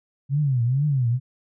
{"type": "tone with vibrato", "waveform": "sine", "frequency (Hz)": 132.5, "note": "C3", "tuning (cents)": 22, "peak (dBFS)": -18, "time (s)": [0.29, 1.2], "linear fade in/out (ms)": 50, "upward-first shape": "triangle", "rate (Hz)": 2.2, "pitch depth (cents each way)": 250, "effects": []}